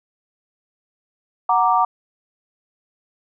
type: chord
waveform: sine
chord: Gb augmented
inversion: none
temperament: equal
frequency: 740 / 932.3 / 1174.7 Hz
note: Gb5 / Bb5 / D6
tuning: 0 / 0 / 0 cents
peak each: -18 dBFS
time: 1.49-1.85 s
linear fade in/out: 5 ms
effects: none